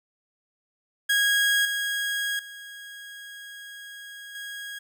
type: tone with level steps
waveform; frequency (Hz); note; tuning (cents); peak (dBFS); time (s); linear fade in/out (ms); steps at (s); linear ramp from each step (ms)
30% pulse; 1644; G#6; -18; -17 / -23 / -37 / -32; 1.09-4.79; 10; 1.65 / 2.39 / 4.35; 2
effects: none